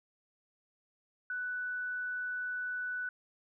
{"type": "tone", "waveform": "sine", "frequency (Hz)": 1488, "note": "F#6", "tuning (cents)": 9, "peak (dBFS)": -34, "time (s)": [1.3, 3.09], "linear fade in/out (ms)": 2, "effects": []}